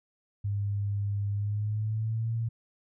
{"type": "tone with pitch glide", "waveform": "sine", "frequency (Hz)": [101.3, 114.36], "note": ["G#2", "A#2"], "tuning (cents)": [-43, -33], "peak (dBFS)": -27, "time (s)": [0.44, 2.49], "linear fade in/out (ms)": 10, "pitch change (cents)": 210, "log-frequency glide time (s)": [1.32, 2.33], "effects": []}